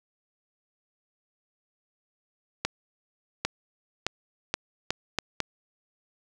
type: accelerating click train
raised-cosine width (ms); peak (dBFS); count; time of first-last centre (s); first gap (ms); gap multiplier
0.2; -8; 7; 2.65-5.403; 800; 0.77
effects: none